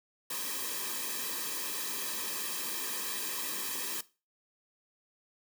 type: noise with comb filter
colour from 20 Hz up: white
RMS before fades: -36 dBFS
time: 0.3-4.01 s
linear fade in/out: 5 ms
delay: 1.4 ms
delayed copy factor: -1
effects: noise-tail reverb RT60 0.3 s tail -18 dB re dry + high-pass 200 Hz 12 dB/octave